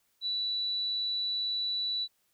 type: tone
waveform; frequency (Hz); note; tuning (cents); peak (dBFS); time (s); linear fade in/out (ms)
sine; 3951; B7; 0; -29; 0.21-2.08; 50
effects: white hiss -73 dBFS RMS until 2.33 s